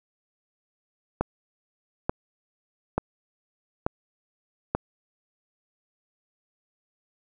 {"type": "click train", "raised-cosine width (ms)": 1, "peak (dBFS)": -9, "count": 5, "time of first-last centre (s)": [1.21, 4.75], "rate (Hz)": 1.13, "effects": []}